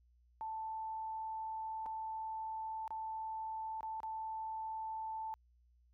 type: tone with dropouts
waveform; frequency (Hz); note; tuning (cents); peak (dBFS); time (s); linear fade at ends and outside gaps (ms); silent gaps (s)
sine; 882; A5; +4; -39; 0.41-5.34; 0; 1.859-1.863 / 2.878-2.906 / 3.808-3.83 / 4.003-4.032
effects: added 60 Hz sine -66 dBFS peak until 5.93 s